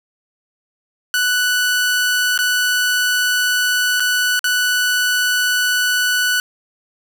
sawtooth tone with dropouts, 1484 Hz, F#6, 5 cents sharp, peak -11 dBFS, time 1.14-6.4 s, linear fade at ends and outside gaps 1 ms, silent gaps 2.377-2.389 / 3.998-4.003 / 4.393-4.442 s, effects none

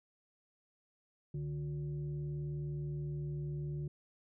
sine tone with frequency modulation, 146.83 Hz, D3, in tune, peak -36 dBFS, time 1.34-3.88 s, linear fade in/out 5 ms, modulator 213 Hz, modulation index 0.48, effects none

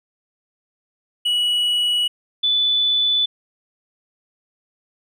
triangle / sine tone pair in turn, 2930 / 3484 Hz, F#7 / A7, -18 / -18 cents, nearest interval minor third, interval 300 cents, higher second, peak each -15 dBFS, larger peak neither, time 1.25-2.08 / 2.43-3.26 s, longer neither, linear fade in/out 10 ms, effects none

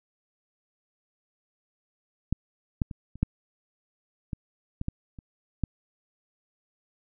clicks, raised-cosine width 5 ms, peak -12 / -12 / -24 / -30 / -10 / -19 / -19 / -16 / -30 / -13 dBFS, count 10, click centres 2.326 / 2.818 / 2.912 / 3.156 / 3.23 / 4.332 / 4.814 / 4.884 / 5.188 / 5.637 s, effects none

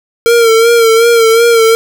square tone with vibrato, 459.2 Hz, A#4, 26 cents flat, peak -5 dBFS, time 0.26-1.75 s, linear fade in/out 0 ms, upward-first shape sine, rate 2.7 Hz, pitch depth 46 cents each way, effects none

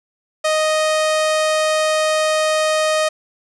sawtooth tone, 622.3 Hz, D#5, in tune, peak -11 dBFS, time 0.44-3.09 s, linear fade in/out 10 ms, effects resampled to 24000 Hz + 8-bit

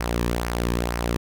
sawtooth tone with flanger, 59 Hz, A#1, 22 cents sharp, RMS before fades -25 dBFS, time 0-1.17 s, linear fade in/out 5 ms, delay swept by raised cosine 0.26 to 1.46 ms, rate 2.1 Hz, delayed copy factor -0.55, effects none

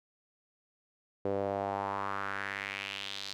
sawtooth tone with band-pass filter sweep, 99 Hz, G2, 18 cents sharp, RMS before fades -36 dBFS, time 1.25-3.33 s, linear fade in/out 0 ms, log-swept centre 470 to 4400 Hz, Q 3.1, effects none

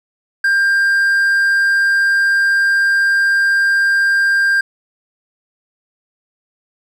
triangle tone, 1594 Hz, G6, 28 cents sharp, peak -9 dBFS, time 0.44-4.61 s, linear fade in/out 5 ms, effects none

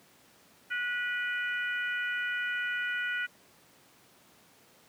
harmonic tone with a mistuned harmonic, 487.5 Hz, B4, 23 cents flat, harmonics 3 / 4 / 5 / 6, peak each -31 / -37 / -40 / -43 dBFS, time 0.7-3.27 s, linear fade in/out 20 ms, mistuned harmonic 6, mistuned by +23 cents, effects pink hiss -60 dBFS RMS until 4.88 s + high-pass 150 Hz 12 dB/octave

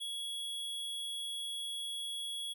square tone, 3345 Hz, G#7, 12 cents sharp, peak -38 dBFS, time 0-2.54 s, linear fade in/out 20 ms, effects none

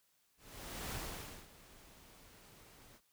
pink noise with ADSR envelope, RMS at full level -42 dBFS, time 0.37-3.01 s, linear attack 550 ms, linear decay 550 ms, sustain -18 dB, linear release 55 ms, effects white hiss -75 dBFS RMS until 3.12 s

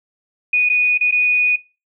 sine tone with dropouts, 2473 Hz, D#7, 11 cents flat, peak -12 dBFS, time 0.53-1.56 s, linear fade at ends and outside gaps 5 ms, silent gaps 0.69-0.698 / 0.977-1.009 / 1.111-1.123 s, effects noise-tail reverb RT60 0.3 s tail -23 dB re dry

